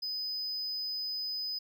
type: tone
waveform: triangle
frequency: 5010 Hz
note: D#8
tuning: 11 cents sharp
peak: -32 dBFS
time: 0.02-1.59 s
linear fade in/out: 10 ms
effects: none